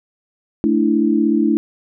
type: chord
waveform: sine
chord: A suspended fourth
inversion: none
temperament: just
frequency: 220 / 293.3 / 330 Hz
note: A3 / D4 / E4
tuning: 0 / -2 / +2 cents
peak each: -17 dBFS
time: 0.64-1.57 s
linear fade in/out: 0 ms
effects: none